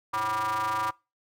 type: ring-modulated tone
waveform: square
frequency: 106.7 Hz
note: G#2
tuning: 47 cents sharp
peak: -24 dBFS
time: 0.13-0.91 s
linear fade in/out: 10 ms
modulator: 1080 Hz
effects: noise-tail reverb RT60 0.3 s tail -26 dB re dry

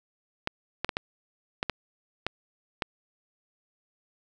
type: clicks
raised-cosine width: 0.3 ms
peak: -11 dBFS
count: 8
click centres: 0.474 / 0.846 / 0.892 / 0.969 / 1.629 / 1.697 / 2.266 / 2.822 s
effects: none

